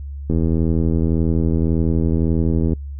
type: click train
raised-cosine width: 3 ms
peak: -7 dBFS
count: 200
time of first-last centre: 0.3-2.733 s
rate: 81.8 Hz
effects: noise-tail reverb RT60 0.1 s tail -23 dB re dry + added 70 Hz sine -27 dBFS peak until 2.99 s